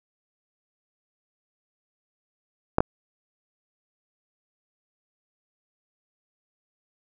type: clicks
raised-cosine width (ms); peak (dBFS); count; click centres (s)
1; -4; 2; 2.784 / 2.805
effects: none